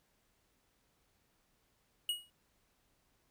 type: tone with exponential decay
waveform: square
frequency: 2897 Hz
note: F#7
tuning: 37 cents flat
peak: -30 dBFS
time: 2.09-2.3 s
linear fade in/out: 2 ms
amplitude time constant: 44 ms
effects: pink hiss -75 dBFS RMS until 3.3 s